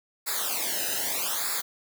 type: noise with flanger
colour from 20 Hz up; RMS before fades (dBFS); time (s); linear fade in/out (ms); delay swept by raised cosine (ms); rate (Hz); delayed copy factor
white; -29; 0.26-1.62; 20; 0.33 to 0.9; 0.81; -0.95
effects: none